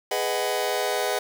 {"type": "chord", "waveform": "sawtooth", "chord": "G# minor seventh", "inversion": "none", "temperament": "just", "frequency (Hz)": [415.3, 498.4, 623, 747.5], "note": ["G#4", "B4", "D#5", "F#5"], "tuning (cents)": [0, 16, 2, 17], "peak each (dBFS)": -25, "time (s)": [0.11, 1.19], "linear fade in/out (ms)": 5, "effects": ["7-bit"]}